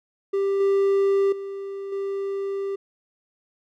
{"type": "tone with level steps", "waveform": "triangle", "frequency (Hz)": 394.1, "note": "G4", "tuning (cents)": 9, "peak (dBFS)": [-18, -15, -28, -23], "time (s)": [0.33, 2.76], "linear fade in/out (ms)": 10, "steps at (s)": [0.6, 1.32, 1.92], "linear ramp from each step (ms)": 5, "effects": []}